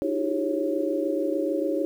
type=tone cluster; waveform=sine; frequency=305.9 / 332.7 / 373.3 / 403.9 / 550 Hz; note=D#4 / E4 / F#4 / G#4 / C#5; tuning=-29 / +16 / +15 / -48 / -14 cents; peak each=-28 / -30 / -33 / -31 / -28 dBFS; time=0.02-1.85 s; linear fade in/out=0 ms; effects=9-bit